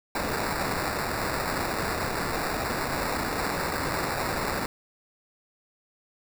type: noise with sample-and-hold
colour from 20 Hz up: violet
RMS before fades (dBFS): -29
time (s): 0.15-4.66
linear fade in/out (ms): 2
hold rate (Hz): 3150
effects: none